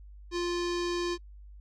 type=tone with low-pass filter; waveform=square; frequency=349.2 Hz; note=F4; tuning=in tune; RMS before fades=-31 dBFS; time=0.31-1.18 s; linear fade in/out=50 ms; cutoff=5200 Hz; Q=2.3; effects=noise-tail reverb RT60 0.1 s tail -26 dB re dry + added 50 Hz sine -46 dBFS peak until 1.6 s